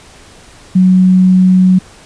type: tone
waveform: sine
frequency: 185 Hz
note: F#3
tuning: in tune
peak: -4 dBFS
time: 0.75-1.79 s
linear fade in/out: 10 ms
effects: pink hiss -39 dBFS RMS until 2.05 s + resampled to 22050 Hz